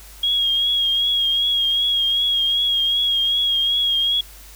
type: tone with vibrato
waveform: sine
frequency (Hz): 3283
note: G#7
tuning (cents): -21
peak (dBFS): -16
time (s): 0.23-4.21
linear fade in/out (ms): 5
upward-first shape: triangle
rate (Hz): 2.6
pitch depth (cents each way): 40
effects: added 50 Hz sine -42 dBFS peak until 4.55 s + white hiss -44 dBFS RMS until 4.55 s